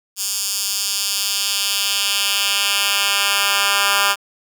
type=tone with high-pass filter sweep; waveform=10% pulse; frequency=200.2 Hz; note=G3; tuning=37 cents sharp; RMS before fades=-19 dBFS; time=0.16-4.16 s; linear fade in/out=50 ms; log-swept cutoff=6200 to 1500 Hz; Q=1.2; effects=none